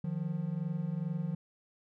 triangle tone pair together, 154.05 / 176.4 Hz, D#3 / F3, -17 / +18 cents, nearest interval major second, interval 235 cents, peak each -33 / -33 dBFS, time 0.04-1.35 s, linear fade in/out 5 ms, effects none

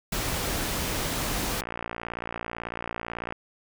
pink noise, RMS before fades -29 dBFS, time 0.12-1.61 s, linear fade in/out 5 ms
click train, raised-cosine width 0.5 ms, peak -17 dBFS, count 100, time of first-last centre 1.62-3.324 s, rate 58.1 Hz
effects none

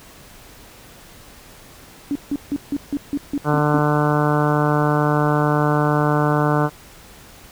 sine tone bursts, 285.1 Hz, C#4, 49 cents sharp, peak -18 dBFS, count 9, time 2.11-3.786 s, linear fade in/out 0 ms, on 44 ms, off 160 ms
harmonic tone, 148.9 Hz, D3, 24 cents sharp, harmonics 1 / 2 / 3 / 4 / 5 / 6 / 7 / 8 / 9 / 10, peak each -19 / -22 / -24 / -25 / -26 / -27 / -27 / -28 / -29 / -29 dBFS, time 3.44-6.7 s, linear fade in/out 50 ms
effects pink hiss -44 dBFS RMS until 7.51 s

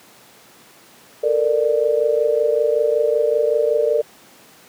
sine tone cluster, 446.3 / 471.6 / 593 Hz, A4 / A#4 / D5, +25 / +20 / +17 cents, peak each -19 dBFS, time 1.23-4.02 s, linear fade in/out 10 ms, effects pink hiss -47 dBFS RMS until 4.68 s + high-pass 200 Hz 12 dB/octave

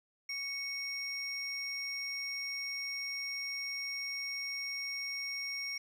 sine tone pair together, 2217 / 5580 Hz, C#7 / F8, 0 / -2 cents, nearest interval octave + major third, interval 1598 cents, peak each -37 / -37 dBFS, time 0.29-5.78 s, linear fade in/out 5 ms, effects tanh soft clip ceiling -32 dBFS + 12-bit

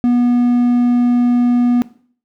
triangle tone, 243.1 Hz, B3, 27 cents flat, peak -8 dBFS, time 0.04-1.82 s, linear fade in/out 0 ms, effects noise-tail reverb RT60 0.5 s tail -18 dB re dry

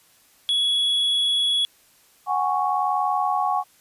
triangle tone, 3368 Hz, G#7, 24 cents sharp, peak -17 dBFS, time 0.49-1.65 s, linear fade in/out 0 ms
sine chord, F# suspended second, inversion none, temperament equal with one note detuned, 740 / 820.6 / 1108.7 Hz, F#5 / G#5 / C#6, 0 / -21 / 0 cents, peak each -24 dBFS, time 2.26-3.64 s, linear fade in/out 50 ms
effects white hiss -57 dBFS RMS until 3.8 s + resampled to 32000 Hz

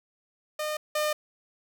sawtooth tone pair in turn, 609 / 605.6 Hz, D#5 / D#5, -37 / -47 cents, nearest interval unison, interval 10 cents, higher first, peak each -25 / -21 dBFS, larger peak second, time 0.59-0.77 / 0.95-1.13 s, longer neither, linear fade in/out 5 ms, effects none

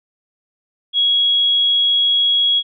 sine tone, 3322 Hz, G#7, in tune, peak -12 dBFS, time 0.93-2.63 s, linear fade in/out 50 ms, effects none

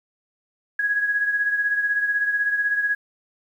sine beating tone pair, 1661.2 / 1677.2 Hz, G#6 / G#6, 0 / +17 cents, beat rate 16 Hz, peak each -20 / -28 dBFS, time 0.79-2.95 s, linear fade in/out 5 ms, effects 9-bit

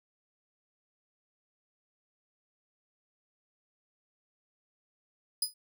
20% pulse tone with exponential decay, 4978 Hz, D#8, in tune, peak -18 dBFS, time 5.42-5.54 s, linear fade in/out 5 ms, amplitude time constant 25 ms, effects none

